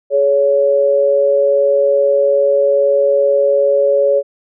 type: tone pair together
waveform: sine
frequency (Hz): 420.4 / 561.2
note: G#4 / C#5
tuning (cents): +21 / +21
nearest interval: perfect fourth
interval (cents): 500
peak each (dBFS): -16 / -10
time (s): 0.1-4.23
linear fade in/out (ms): 50
effects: none